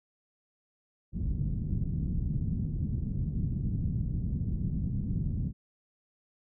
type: low-pass noise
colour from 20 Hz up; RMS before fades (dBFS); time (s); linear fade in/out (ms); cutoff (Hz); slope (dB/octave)
white; -31; 1.12-5.53; 50; 180; 24
effects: none